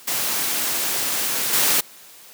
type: noise with level steps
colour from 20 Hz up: white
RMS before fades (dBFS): -23 / -18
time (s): 0.07-1.81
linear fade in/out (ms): 10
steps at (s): 1.53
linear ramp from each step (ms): 2
effects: white hiss -45 dBFS RMS until 2.33 s + high-pass 150 Hz 12 dB/octave